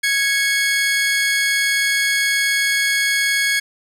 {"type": "tone pair together", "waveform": "sawtooth", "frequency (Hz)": [1661.2, 2202], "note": ["G#6", "C#7"], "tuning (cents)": [0, -12], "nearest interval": "perfect fourth", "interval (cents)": 488, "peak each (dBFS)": -15, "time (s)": [0.03, 3.6], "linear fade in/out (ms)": 10, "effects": ["low-pass 12000 Hz 12 dB/octave", "8-bit"]}